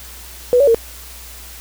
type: tone with pitch steps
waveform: sine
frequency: 492.1 / 564 / 458.9 Hz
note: B4 / C#5 / A#4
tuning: -6 / +30 / -27 cents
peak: -8 dBFS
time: 0.53-0.746 s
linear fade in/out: 0 ms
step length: 72 ms
effects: added 60 Hz sine -38 dBFS peak until 1.6 s + white hiss -37 dBFS RMS until 1.6 s